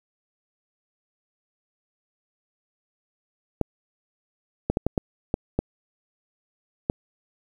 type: clicks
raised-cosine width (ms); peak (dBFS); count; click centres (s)
2; -8; 8; 3.613 / 4.7 / 4.771 / 4.866 / 4.978 / 5.341 / 5.59 / 6.899
effects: 8-bit